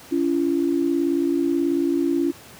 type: tone pair together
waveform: sine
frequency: 281.6 / 340 Hz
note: C#4 / F4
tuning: +27 / -46 cents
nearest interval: minor third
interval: 327 cents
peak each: -21 dBFS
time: 0.11-2.32 s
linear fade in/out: 20 ms
effects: pink hiss -44 dBFS RMS until 2.59 s + high-pass 100 Hz 12 dB/octave